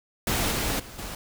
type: noise with level steps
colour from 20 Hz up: pink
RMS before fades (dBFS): -25 / -27 / -43 / -36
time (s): 0.27-1.15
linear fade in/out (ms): 2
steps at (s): 0.51 / 0.79 / 0.98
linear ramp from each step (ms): 10
effects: none